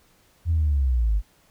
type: linear sweep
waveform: sine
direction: down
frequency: 85.7 to 48.15 Hz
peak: -17 dBFS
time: 0.45-1.22 s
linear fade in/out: 50 ms
effects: tanh soft clip ceiling -14 dBFS + pink hiss -60 dBFS RMS until 1.5 s